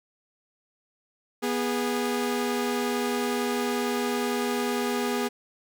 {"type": "tone pair together", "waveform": "sawtooth", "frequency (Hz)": [244.4, 411], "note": ["B3", "G#4"], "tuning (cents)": [-18, -18], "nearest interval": "major sixth", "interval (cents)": 900, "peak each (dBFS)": -24, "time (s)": [1.42, 5.29], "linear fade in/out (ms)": 20, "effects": []}